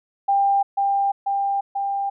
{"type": "tone with echo", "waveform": "sine", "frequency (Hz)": 795, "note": "G5", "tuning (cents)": 24, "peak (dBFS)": -15, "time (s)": [0.28, 0.63], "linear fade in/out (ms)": 10, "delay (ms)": 490, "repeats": 3, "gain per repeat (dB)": -2, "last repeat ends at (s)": 2.1, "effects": []}